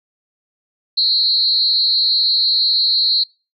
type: tone with amplitude modulation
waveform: sine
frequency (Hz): 4186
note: C8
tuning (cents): 0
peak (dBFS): -8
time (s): 0.97-3.24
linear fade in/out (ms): 10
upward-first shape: sine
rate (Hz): 278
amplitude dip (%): 95
effects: noise-tail reverb RT60 0.3 s tail -24 dB re dry